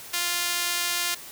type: tone with high-pass filter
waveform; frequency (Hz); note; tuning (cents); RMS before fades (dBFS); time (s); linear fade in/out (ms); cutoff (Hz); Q
sawtooth; 349.2; F4; 0; -27; 0.13-1.15; 10; 2200; 0.54
effects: white hiss -42 dBFS RMS until 1.31 s